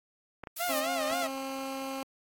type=clicks; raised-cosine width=0.5 ms; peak=-25 dBFS; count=3; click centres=0.437 / 0.472 / 1.113 s
type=noise; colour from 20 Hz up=blue; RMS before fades=-37 dBFS; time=0.56-0.81 s; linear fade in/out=10 ms
type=tone with vibrato; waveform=sawtooth; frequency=656 Hz; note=E5; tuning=9 cents flat; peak=-26 dBFS; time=0.59-1.28 s; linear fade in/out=20 ms; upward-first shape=sine; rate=3.8 Hz; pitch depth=150 cents each way
type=tone; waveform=15% pulse; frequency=268.5 Hz; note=C4; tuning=45 cents sharp; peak=-28 dBFS; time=0.69-2.03 s; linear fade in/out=2 ms
effects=AAC 64 kbps